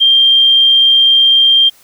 sine tone, 3182 Hz, G7, 25 cents sharp, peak -5 dBFS, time 0-1.7 s, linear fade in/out 20 ms, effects white hiss -46 dBFS RMS until 1.83 s

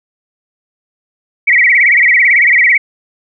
sine tone with vibrato, 2093 Hz, C7, in tune, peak -5 dBFS, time 1.47-2.78 s, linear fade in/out 10 ms, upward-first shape sine, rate 18 Hz, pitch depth 180 cents each way, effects none

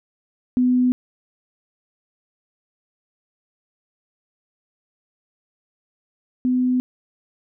sine tone pair in turn, 250.4 / 252.1 Hz, B3 / B3, +24 / +36 cents, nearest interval unison, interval 12 cents, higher second, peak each -14 / -16 dBFS, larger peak first, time 0.57-0.92 / 6.45-6.8 s, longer neither, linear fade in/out 0 ms, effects none

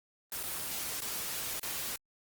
white noise with dropouts, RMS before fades -37 dBFS, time 0.32-1.96 s, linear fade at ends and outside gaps 2 ms, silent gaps 0.431-0.435 / 1.006-1.018 / 1.596-1.629 s, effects Opus 24 kbps

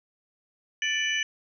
sine tone cluster, 1759 / 2310 / 2397 / 2968 / 5980 Hz, A6 / D7 / D7 / F#7 / F#8, -1 / -29 / +35 / +5 / +17 cents, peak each -29 / -32 / -34 / -29 / -36 dBFS, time 0.82-1.23 s, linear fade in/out 2 ms, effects none

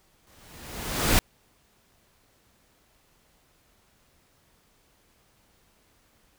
pink noise with exponential growth, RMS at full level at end -19 dBFS, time 0.27-1.19 s, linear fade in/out 0 ms, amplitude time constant 200 ms, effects pink hiss -64 dBFS RMS until 6.38 s

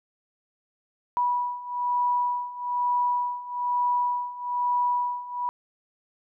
sine beating tone pair, 977 / 978.1 Hz, B5 / B5, -19 / -17 cents, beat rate 1.1 Hz, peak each -28 / -25 dBFS, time 1.17-5.49 s, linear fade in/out 0 ms, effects none

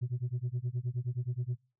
sine tone with tremolo, 123.47 Hz, B2, in tune, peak -26 dBFS, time 0.01-1.57 s, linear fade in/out 20 ms, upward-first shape sine, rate 9.5 Hz, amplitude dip 100%, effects noise-tail reverb RT60 0.3 s tail -21 dB re dry + tanh soft clip ceiling -28 dBFS

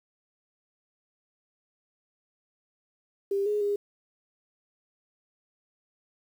sine tone with pitch steps, 396.9 / 417.5 / 407.7 Hz, G4 / G#4 / G#4, +22 / +9 / -32 cents, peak -24 dBFS, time 3.31-3.76 s, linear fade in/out 5 ms, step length 150 ms, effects 9-bit

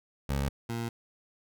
20% pulse tone pair in turn, 69.3 / 116.49 Hz, C#2 / A#2, 0 / -1 cents, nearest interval major sixth, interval 899 cents, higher second, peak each -23 / -27 dBFS, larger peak first, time 0.29-0.49 / 0.69-0.89 s, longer neither, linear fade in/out 5 ms, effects none

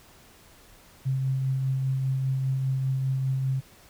sine tone with tremolo, 132.8 Hz, C3, 26 cents sharp, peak -22 dBFS, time 1.05-3.61 s, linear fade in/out 20 ms, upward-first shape triangle, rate 5 Hz, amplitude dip 30%, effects pink hiss -54 dBFS RMS until 3.89 s

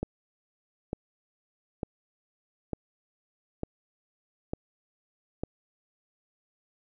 click train, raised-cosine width 2 ms, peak -17 dBFS, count 7, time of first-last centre 0.03-5.435 s, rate 1.11 Hz, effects none

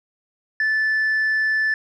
sine tone, 1750 Hz, A6, 10 cents flat, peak -15 dBFS, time 0.6-1.74 s, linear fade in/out 2 ms, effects tanh soft clip ceiling -16 dBFS

